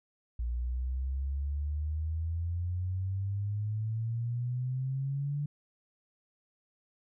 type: exponential sweep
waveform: sine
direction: up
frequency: 58.27 to 146.83 Hz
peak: -30 dBFS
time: 0.39-5.46 s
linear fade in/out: 5 ms
effects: none